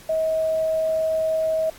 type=tone with quantisation; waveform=sine; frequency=638 Hz; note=D#5; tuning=43 cents sharp; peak=-19 dBFS; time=0.09-1.7 s; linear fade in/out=5 ms; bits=8; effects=pink hiss -46 dBFS RMS until 1.78 s + AAC 64 kbps